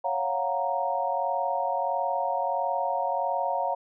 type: chord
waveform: sine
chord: Gb major seventh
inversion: second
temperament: equal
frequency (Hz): 554.4 / 698.5 / 740 / 932.3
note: Db5 / F5 / Gb5 / Bb5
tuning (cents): 0 / 0 / 0 / 0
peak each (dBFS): -31 / -30 / -31 / -29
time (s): 0.04-3.75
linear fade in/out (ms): 10
effects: none